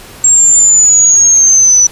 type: linear sweep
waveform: sine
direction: down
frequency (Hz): 7530 to 5920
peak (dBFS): -3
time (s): 0.24-1.87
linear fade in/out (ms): 5
effects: pink hiss -33 dBFS RMS until 1.91 s + resampled to 32000 Hz